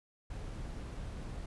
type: noise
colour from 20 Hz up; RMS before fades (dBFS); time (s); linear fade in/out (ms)
brown; -42; 0.3-1.46; 5
effects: resampled to 24000 Hz